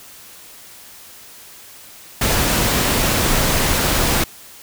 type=noise; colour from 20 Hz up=pink; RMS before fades=-17 dBFS; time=2.21-4.24 s; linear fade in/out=5 ms; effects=white hiss -41 dBFS RMS until 4.62 s